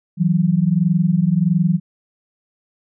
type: tone pair together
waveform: sine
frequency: 162.7 / 184.21 Hz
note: E3 / F#3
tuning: -22 / -7 cents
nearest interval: major second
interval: 215 cents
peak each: -16 dBFS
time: 0.17-1.8 s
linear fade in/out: 50 ms
effects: none